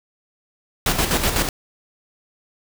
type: noise with tremolo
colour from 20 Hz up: pink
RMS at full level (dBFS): -18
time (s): 0.86-1.49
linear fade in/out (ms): 2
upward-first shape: square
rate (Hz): 8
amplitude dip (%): 55
effects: none